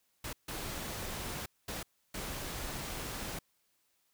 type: noise bursts at uneven times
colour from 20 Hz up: pink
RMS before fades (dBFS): -40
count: 4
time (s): 0.24-0.33 / 0.48-1.46 / 1.68-1.83 / 2.14-3.39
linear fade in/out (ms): 5
effects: white hiss -75 dBFS RMS until 4.13 s